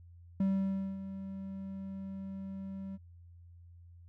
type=tone with ADSR envelope; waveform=triangle; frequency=193.4 Hz; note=G3; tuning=23 cents flat; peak=-24 dBFS; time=0.4-2.98 s; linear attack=4 ms; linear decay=570 ms; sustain=-13 dB; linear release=32 ms; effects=added 86 Hz sine -52 dBFS peak until 4.08 s